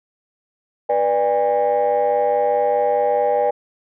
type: tone cluster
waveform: sine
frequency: 488.2 / 593 / 811 Hz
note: B4 / D5 / G#5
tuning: -20 / +17 / -41 cents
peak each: -18 dBFS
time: 0.89-3.51 s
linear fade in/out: 10 ms
effects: tanh soft clip ceiling -10 dBFS